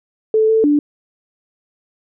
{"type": "tone with pitch steps", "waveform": "sine", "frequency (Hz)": [437.3, 443.1, 293.2], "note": ["A4", "A4", "D4"], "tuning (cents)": [-11, 12, -3], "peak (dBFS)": -10, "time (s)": [0.34, 0.79], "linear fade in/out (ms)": 2, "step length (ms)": 150, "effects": []}